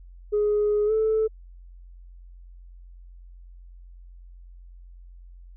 sine tone with pitch glide, 417.7 to 438 Hz, G#4 to A4, +10 to -8 cents, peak -18 dBFS, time 0.32-1.28 s, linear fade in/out 20 ms, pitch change +82 cents, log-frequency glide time 0.86-0.92 s, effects tanh soft clip ceiling -16 dBFS + added 44 Hz sine -43 dBFS peak until 5.56 s

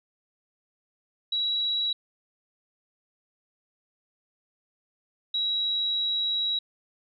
sine tone pair in turn, 3892 / 3873 Hz, B7 / B7, -26 / -35 cents, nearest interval unison, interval 9 cents, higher first, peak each -24 dBFS, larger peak neither, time 1.32-1.93 / 5.34-6.59 s, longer second, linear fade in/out 5 ms, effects none

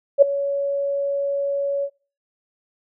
sine tone with ADSR envelope, 561 Hz, C#5, 21 cents sharp, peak -4 dBFS, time 0.18-1.9 s, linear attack 41 ms, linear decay 6 ms, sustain -16 dB, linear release 65 ms, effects noise-tail reverb RT60 0.4 s tail -23 dB re dry

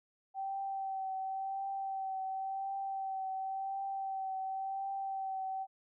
sine tone with vibrato, 773 Hz, G5, 24 cents flat, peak -35 dBFS, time 0.34-5.67 s, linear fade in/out 50 ms, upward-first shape triangle, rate 0.93 Hz, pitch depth 24 cents each way, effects none

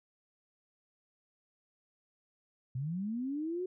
sine linear sweep, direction up, 121 to 374.6 Hz, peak -33 dBFS, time 2.75-3.66 s, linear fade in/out 5 ms, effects none

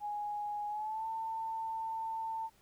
sine tone with pitch glide, 830.6 to 895.4 Hz, G#5 to A5, 0 to +30 cents, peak -35 dBFS, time 0-2.5 s, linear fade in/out 50 ms, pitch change +130 cents, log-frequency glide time 0.68-1.07 s, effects pink hiss -67 dBFS RMS until 2.61 s

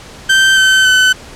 30% pulse tone with pitch steps, 1557 / 1535.6 / 1514.4 Hz, G6 / G6 / F#6, -12 / -36 / +40 cents, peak -4 dBFS, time 0.29-1.13 s, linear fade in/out 10 ms, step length 280 ms, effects pink hiss -34 dBFS RMS until 1.35 s + low-pass 8000 Hz 12 dB/octave

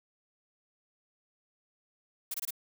blue noise bursts, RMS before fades -35 dBFS, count 4, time 2.31-2.507 s, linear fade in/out 5 ms, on 32 ms, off 23 ms, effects none

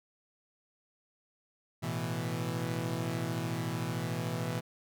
sawtooth chord, A suspended second, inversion none, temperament equal, 110 / 123.47 / 164.81 Hz, A2 / B2 / E3, 0 / 0 / 0 cents, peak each -35 / -32 / -32 dBFS, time 1.82-4.61 s, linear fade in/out 20 ms, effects none

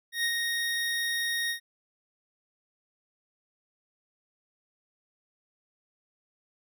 25% pulse tone with ADSR envelope, 1864.7 Hz, A#6, in tune, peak -21 dBFS, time 0.12-1.6 s, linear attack 120 ms, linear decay 68 ms, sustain -3 dB, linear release 100 ms, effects none

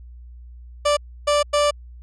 30% pulse tone bursts at uneven times, 586 Hz, D5, 4 cents flat, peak -13 dBFS, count 3, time 0.85-0.97 / 1.27-1.43 / 1.53-1.71 s, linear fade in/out 10 ms, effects added 60 Hz sine -38 dBFS peak until 2.02 s + resampled to 22050 Hz

